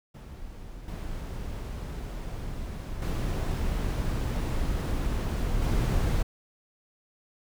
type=noise with level steps; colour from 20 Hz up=brown; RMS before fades=-42 / -35 / -28 / -25 dBFS; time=0.14-6.23 s; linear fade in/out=10 ms; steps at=0.88 / 3.02 / 5.62 s; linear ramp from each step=2 ms; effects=none